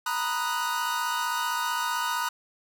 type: chord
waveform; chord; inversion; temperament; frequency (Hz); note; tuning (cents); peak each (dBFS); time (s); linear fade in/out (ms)
45% pulse; B major seventh; third; equal; 932.3 / 987.8 / 1244.5 / 1480; A#5 / B5 / D#6 / F#6; 0 / 0 / 0 / 0; -32; 0.06-2.29; 5
effects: none